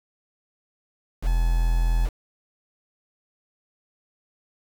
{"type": "tone with quantisation", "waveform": "triangle", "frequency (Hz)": 41.93, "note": "E1", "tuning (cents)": 30, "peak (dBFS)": -16, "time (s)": [1.22, 2.1], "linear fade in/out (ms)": 50, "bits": 6, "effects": []}